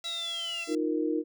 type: linear sweep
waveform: sine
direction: down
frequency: 3919 to 2637 Hz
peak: -32 dBFS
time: 0.04-0.65 s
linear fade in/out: 20 ms
type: tone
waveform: 5% pulse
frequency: 675 Hz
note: E5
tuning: 41 cents sharp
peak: -29 dBFS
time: 0.04-0.75 s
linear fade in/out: 2 ms
type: chord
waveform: sine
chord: Eb suspended second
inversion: none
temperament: just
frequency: 311.1 / 350 / 466.7 Hz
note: Eb4 / F4 / Bb4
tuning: 0 / +4 / +2 cents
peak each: -28 / -32 / -32 dBFS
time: 0.67-1.24 s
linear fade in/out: 50 ms
effects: none